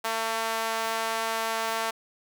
sawtooth tone with high-pass filter, 224.7 Hz, A3, 37 cents sharp, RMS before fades -29 dBFS, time 0.04-1.91 s, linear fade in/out 10 ms, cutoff 820 Hz, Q 1.3, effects none

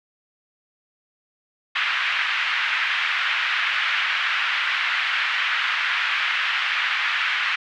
pink band-pass noise, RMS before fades -23 dBFS, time 1.75-7.56 s, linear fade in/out 10 ms, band 1400 to 3000 Hz, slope 24 dB/octave, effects none

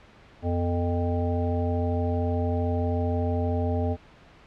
harmonic tone with a mistuned harmonic, 87.7 Hz, F2, 8 cents sharp, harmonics 1 / 3 / 5 / 7 / 9, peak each -25 / -30 / -32 / -33 / -35 dBFS, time 0.42-3.97 s, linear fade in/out 50 ms, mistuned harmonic 3, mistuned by -88 cents, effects pink hiss -52 dBFS RMS until 4.46 s + low-pass 3000 Hz 12 dB/octave

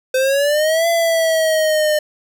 square exponential two-way sweep, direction up then down, 513 to 677 to 603 Hz, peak -14 dBFS, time 0.14-1.99 s, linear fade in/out 5 ms, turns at 0.88 s, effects none

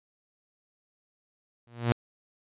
sawtooth tone with exponential growth, 118.5 Hz, A#2, 29 cents sharp, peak -15 dBFS, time 1.67-1.92 s, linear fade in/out 0 ms, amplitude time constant 53 ms, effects resampled to 8000 Hz

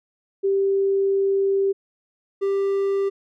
sine / triangle tone pair in turn, 392 / 394.2 Hz, G4 / G4, 0 / +10 cents, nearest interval unison, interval 10 cents, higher second, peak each -17 dBFS, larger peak neither, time 0.43-1.73 / 2.41-3.1 s, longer first, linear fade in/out 20 ms, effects none

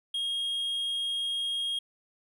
triangle tone, 3257 Hz, G#7, 34 cents flat, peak -27 dBFS, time 0.14-1.79 s, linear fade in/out 5 ms, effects none

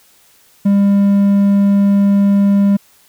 triangle tone with hard clipping, 200 Hz, G3, 35 cents sharp, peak -9 dBFS, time 0.65-2.77 s, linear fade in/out 10 ms, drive 6 dB, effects white hiss -50 dBFS RMS until 3.08 s

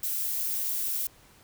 violet noise, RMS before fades -30 dBFS, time 0.03-1.07 s, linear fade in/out 2 ms, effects pink hiss -57 dBFS RMS until 1.43 s

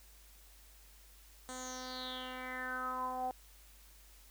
10% pulse tone with low-pass filter sweep, 255.3 Hz, C4, 42 cents flat, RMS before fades -41 dBFS, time 1.49-3.31 s, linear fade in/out 0 ms, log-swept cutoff 8200 to 710 Hz, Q 7.3, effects added 50 Hz sine -59 dBFS peak until 4.3 s + white hiss -62 dBFS RMS until 4.3 s

